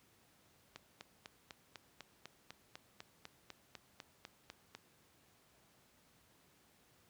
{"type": "click train", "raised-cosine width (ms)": 0.2, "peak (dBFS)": -30, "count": 17, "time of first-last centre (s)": [0.76, 4.75], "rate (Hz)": 4.01, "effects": ["pink hiss -69 dBFS RMS until 7.09 s", "high-pass 80 Hz 12 dB/octave"]}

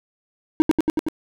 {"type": "tone with echo", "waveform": "triangle", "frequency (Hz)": 312.8, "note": "D#4", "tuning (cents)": 9, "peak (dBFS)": -7, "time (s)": [0.6, 0.62], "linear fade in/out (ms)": 0, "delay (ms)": 93, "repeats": 5, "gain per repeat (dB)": -2, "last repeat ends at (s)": 1.085, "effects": []}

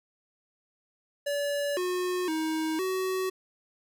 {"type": "tone with pitch steps", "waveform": "square", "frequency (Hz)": [574, 362.3, 316.5, 375], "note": ["D5", "F#4", "D#4", "F#4"], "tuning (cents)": [-40, -36, 30, 23], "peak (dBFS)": -28, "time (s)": [1.26, 3.3], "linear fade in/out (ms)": 10, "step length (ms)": 510, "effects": []}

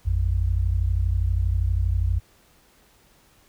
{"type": "tone pair together", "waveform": "sine", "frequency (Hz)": [55.62, 88.1], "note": ["A1", "F2"], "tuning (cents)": [19, 16], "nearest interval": "minor sixth", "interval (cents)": 797, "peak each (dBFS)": -22, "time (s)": [0.05, 2.2], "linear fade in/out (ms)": 20, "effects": ["pink hiss -58 dBFS RMS until 3.48 s"]}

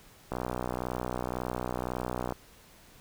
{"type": "click train", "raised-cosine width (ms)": 1, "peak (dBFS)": -18, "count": 125, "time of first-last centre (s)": [0.32, 2.323], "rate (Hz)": 61.9, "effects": ["pink hiss -56 dBFS RMS until 3 s"]}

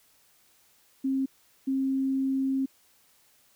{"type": "tone bursts at uneven times", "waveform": "sine", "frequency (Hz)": 267.6, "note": "C4", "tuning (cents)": 39, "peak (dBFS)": -24, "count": 2, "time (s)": [[1.04, 1.26], [1.67, 2.66]], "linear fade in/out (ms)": 10, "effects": ["white hiss -63 dBFS RMS until 3.55 s"]}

